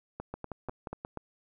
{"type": "two click trains", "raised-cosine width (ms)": 1, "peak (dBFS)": [-23, -23], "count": [5, 5], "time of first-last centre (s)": [[0.2, 1.173], [0.34, 1.049]], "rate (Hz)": [4.11, 5.64], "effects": []}